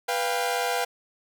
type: tone cluster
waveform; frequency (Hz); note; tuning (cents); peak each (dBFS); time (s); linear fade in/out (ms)
sawtooth; 491.5 / 696 / 794; B4 / F5 / G5; -8 / -6 / +22; -25; 0.08-0.85; 10
effects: none